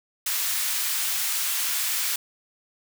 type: high-pass noise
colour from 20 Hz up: white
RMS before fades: -26 dBFS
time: 0.26-2.16 s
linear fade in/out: 5 ms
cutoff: 1300 Hz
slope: 12 dB/octave
effects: none